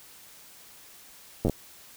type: slowing click train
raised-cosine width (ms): 2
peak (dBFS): -12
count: 5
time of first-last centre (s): 1.45-1.497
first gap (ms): 9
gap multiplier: 1.18
effects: white hiss -51 dBFS RMS until 1.96 s